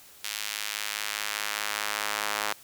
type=tone with high-pass filter sweep; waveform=sawtooth; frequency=104.9 Hz; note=G#2; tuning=18 cents sharp; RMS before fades=-32 dBFS; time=0.24-2.53 s; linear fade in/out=0 ms; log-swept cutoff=2800 to 1000 Hz; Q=0.85; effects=white hiss -52 dBFS RMS until 2.63 s